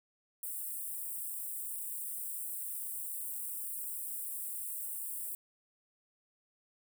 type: high-pass noise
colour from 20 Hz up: white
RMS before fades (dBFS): -40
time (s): 0.43-5.35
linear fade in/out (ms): 2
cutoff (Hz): 8000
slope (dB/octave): 96
effects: none